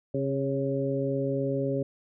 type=harmonic tone with a mistuned harmonic; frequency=136.1 Hz; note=C#3; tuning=31 cents flat; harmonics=1 / 2 / 3 / 4; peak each=-31 / -31 / -31 / -31 dBFS; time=0.14-1.83 s; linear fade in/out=5 ms; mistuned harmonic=4; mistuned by=+25 cents; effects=none